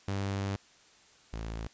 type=tone pair in turn; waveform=sawtooth; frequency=98.6 / 55.34 Hz; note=G2 / A1; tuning=+11 / +11 cents; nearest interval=minor seventh; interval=1000 cents; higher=first; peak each=-27 / -32 dBFS; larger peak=first; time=0.08-0.56 / 1.33-1.67 s; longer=first; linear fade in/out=0 ms; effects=white hiss -60 dBFS RMS until 1.73 s + resampled to 16000 Hz